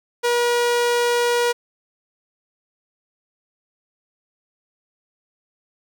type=tone with notch filter; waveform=sawtooth; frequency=480 Hz; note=B4; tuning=49 cents flat; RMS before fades=-19 dBFS; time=0.23-1.53 s; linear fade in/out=20 ms; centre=12000 Hz; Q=1.9; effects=none